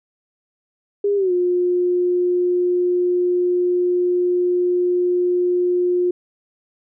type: tone with pitch glide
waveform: sine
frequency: 405.3 to 356.9 Hz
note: G#4 to F4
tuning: -42 to +38 cents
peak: -15 dBFS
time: 1.04-6.11 s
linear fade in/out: 5 ms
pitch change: -220 cents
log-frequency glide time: 1.16-1.32 s
effects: none